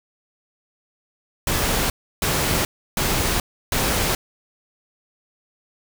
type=noise bursts; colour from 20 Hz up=pink; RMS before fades=-21 dBFS; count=4; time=1.47-4.15 s; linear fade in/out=2 ms; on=430 ms; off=320 ms; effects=none